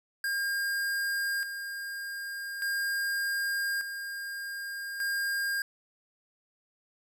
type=tone with tremolo; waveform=square; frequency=1611 Hz; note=G6; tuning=47 cents sharp; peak=-29 dBFS; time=0.24-5.62 s; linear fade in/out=2 ms; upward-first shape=square; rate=0.42 Hz; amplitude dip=55%; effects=none